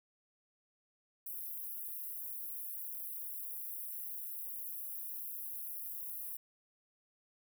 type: high-pass noise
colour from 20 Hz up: white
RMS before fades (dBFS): -43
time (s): 1.26-6.37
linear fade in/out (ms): 5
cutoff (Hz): 11000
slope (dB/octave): 48
effects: none